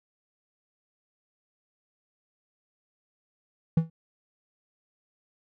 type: tone with exponential decay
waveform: triangle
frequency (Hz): 162.9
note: E3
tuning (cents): -20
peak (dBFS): -13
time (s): 3.77-3.9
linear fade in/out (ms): 5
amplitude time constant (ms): 28
effects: none